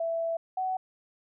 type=tone pair in turn; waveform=sine; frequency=663 / 749.4 Hz; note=E5 / F#5; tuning=+10 / +22 cents; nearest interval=major second; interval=212 cents; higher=second; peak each=-27 / -27 dBFS; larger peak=neither; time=0-0.37 / 0.57-0.77 s; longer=first; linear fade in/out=5 ms; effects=none